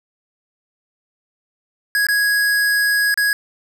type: tone with dropouts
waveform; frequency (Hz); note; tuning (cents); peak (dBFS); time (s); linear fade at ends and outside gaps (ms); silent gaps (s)
square; 1661.2; G#6; 0; -15; 1.95-3.33; 1; 2.068-2.086 / 3.142-3.175
effects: none